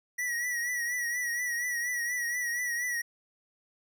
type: tone with vibrato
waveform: square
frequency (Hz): 1928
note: B6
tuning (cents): -42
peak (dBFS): -30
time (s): 0.18-3.02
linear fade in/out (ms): 10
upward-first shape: triangle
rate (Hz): 4.2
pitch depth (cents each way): 62
effects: none